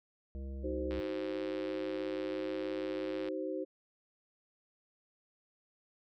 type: harmonic tone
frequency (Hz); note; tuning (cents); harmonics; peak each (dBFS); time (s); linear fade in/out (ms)
67.3; C2; +49; 1 / 3 / 5 / 7 / 9; -39 / -49 / -53 / -56 / -58; 0.35-1; 0
type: chord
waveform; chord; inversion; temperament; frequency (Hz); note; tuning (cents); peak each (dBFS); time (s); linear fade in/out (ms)
sine; C diminished; first; equal with one note detuned; 311.1 / 377.3 / 523.3; Eb4 / Gb4 / C5; 0 / +34 / 0; -39; 0.63-3.65; 20
type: click train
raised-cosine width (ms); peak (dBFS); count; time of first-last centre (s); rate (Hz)
0.3; -30; 235; 0.91-3.286; 98.5
effects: none